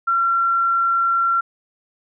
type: tone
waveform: sine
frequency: 1365 Hz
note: F6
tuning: 40 cents flat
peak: -15 dBFS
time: 0.07-1.41 s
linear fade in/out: 10 ms
effects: none